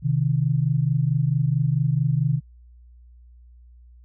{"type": "tone pair together", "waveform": "sine", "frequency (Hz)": [129.67, 154.2], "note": ["C3", "D#3"], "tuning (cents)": [-15, -15], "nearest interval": "minor third", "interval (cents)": 300, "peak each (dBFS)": -21, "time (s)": [0.02, 2.41], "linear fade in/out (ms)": 50, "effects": ["added 60 Hz sine -46 dBFS peak until 4.04 s"]}